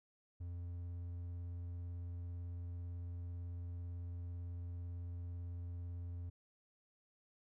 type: tone with vibrato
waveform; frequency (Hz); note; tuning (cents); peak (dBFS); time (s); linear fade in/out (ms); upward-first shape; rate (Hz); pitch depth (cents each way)
triangle; 87.1; F2; -4; -40; 0.4-6.3; 10; sine; 18; 13
effects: none